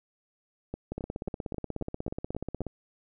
two click trains, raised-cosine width 2 ms, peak -21 / -20 dBFS, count 8 / 30, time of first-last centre 0.74-2.617 / 0.92-2.667 s, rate 3.73 / 16.6 Hz, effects none

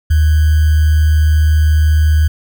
sine tone with sample-and-hold, 77.1 Hz, D#2, 15 cents flat, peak -7 dBFS, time 0.1-2.28 s, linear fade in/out 10 ms, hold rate 1575 Hz, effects none

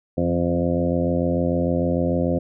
harmonic tone with a mistuned harmonic, 86.7 Hz, F2, 12 cents flat, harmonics 1 / 2 / 3 / 4 / 5 / 6 / 7 / 8, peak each -27 / -24 / -24 / -28 / -35 / -25 / -29 / -35 dBFS, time 0.17-2.39 s, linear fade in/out 10 ms, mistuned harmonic 2, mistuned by -39 cents, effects none

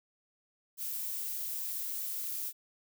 violet noise, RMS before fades -37 dBFS, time 0.77-2.53 s, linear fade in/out 50 ms, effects none

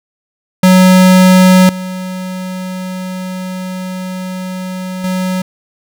square tone with level steps, 185 Hz, F#3, in tune, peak -4 / -20 / -14 dBFS, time 0.63-5.42 s, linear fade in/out 5 ms, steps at 1.69 / 5.04 s, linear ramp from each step 2 ms, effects none

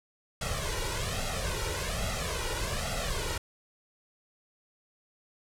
pink noise with flanger, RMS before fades -32 dBFS, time 0.41-3.38 s, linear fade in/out 5 ms, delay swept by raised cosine 1.5 to 2.11 ms, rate 1.2 Hz, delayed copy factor +0.85, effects low-pass 10000 Hz 12 dB/octave

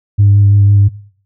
sine tone with vibrato, 101.1 Hz, G#2, 46 cents flat, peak -3 dBFS, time 0.18-0.89 s, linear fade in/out 20 ms, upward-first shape sine, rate 6 Hz, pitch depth 16 cents each way, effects noise-tail reverb RT60 0.5 s tail -19 dB re dry + tanh soft clip ceiling -1 dBFS

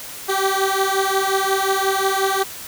15% pulse beating tone pair, 384.7 / 390.3 Hz, G4 / G4, -33 / -8 cents, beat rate 5.6 Hz, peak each -14 dBFS, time 0.28-2.44 s, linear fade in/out 20 ms, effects white hiss -34 dBFS RMS until 2.67 s

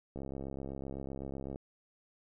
click train, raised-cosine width 2 ms, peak -28 dBFS, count 96, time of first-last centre 0.16-1.559 s, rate 67.9 Hz, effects none

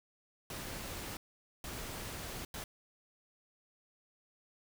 pink noise bursts at uneven times, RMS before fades -43 dBFS, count 3, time 0.5-1.17 / 1.64-2.45 / 2.54-2.64 s, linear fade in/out 2 ms, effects none

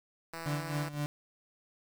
5% pulse tone, 164.81 Hz, E3, in tune, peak -28 dBFS, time 0.33-0.89 s, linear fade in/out 5 ms
35% pulse tone with tremolo, 146.83 Hz, D3, in tune, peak -29 dBFS, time 0.46-1.06 s, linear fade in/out 0 ms, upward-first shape sine, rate 3.9 Hz, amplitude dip 75%
effects 9-bit

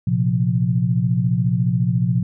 sine chord, Bb suspended second, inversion none, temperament equal with one note detuned, 116.54 / 130.81 / 175.83 Hz, Bb2 / C3 / F3, 0 / 0 / +12 cents, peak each -20 dBFS, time 0.07-2.23 s, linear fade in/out 5 ms, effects none

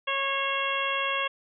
harmonic tone with a mistuned harmonic, 549 Hz, C#5, 17 cents flat, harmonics 1 / 2 / 3 / 4 / 5 / 6, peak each -34 / -30 / -34 / -34 / -31 / -34 dBFS, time 0.07-1.28 s, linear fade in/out 10 ms, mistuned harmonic 4, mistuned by -24 cents, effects none

